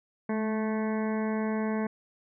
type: harmonic tone with a mistuned harmonic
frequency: 218.5 Hz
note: A3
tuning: 12 cents flat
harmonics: 1 / 2 / 3 / 4 / 5 / 7 / 8 / 9 / 10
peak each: -28 / -34 / -38 / -40 / -42 / -45 / -46 / -47 / -48 dBFS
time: 0.29-1.87 s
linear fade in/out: 5 ms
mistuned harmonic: 1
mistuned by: -22 cents
effects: none